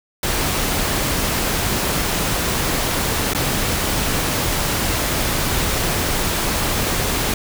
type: noise with dropouts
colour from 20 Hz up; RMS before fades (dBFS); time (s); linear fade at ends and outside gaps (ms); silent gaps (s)
pink; -20; 0.23-7.34; 2; 3.335-3.348
effects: none